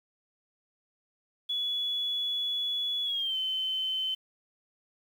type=tone with pitch glide; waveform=sine; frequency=3400 to 3064 Hz; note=G#7 to G7; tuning=+40 to -40 cents; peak=-28 dBFS; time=1.49-4.15 s; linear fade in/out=10 ms; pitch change=-180 cents; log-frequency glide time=3.04-3.37 s; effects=9-bit